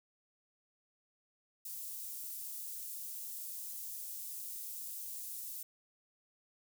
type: high-pass noise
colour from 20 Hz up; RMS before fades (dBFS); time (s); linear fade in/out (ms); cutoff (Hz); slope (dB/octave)
white; -44; 1.65-5.63; 5; 8700; 12
effects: none